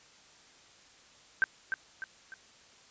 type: tone with echo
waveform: sine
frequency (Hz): 1555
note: G6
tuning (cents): -14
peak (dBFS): -21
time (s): 1.42-1.44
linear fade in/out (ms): 0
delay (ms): 300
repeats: 3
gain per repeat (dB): -7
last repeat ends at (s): 2.34
effects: white hiss -58 dBFS RMS until 2.9 s + resampled to 16000 Hz